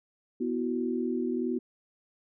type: chord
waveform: sine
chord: B suspended fourth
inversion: none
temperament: just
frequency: 246.9 / 329.3 / 370.4 Hz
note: B3 / E4 / F#4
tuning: 0 / -2 / +2 cents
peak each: -30 / -34 / -32 dBFS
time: 0.4-1.59 s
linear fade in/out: 10 ms
effects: none